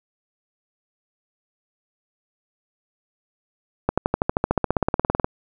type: accelerating click train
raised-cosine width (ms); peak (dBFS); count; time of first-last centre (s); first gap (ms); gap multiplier
1; -4; 22; 3.89-5.245; 86; 0.97
effects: none